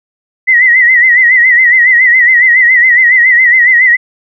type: tone with vibrato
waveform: sine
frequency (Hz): 1973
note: B6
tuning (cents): -2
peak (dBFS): -3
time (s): 0.47-3.97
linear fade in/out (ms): 20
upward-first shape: sine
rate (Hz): 7.2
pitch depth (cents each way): 89
effects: none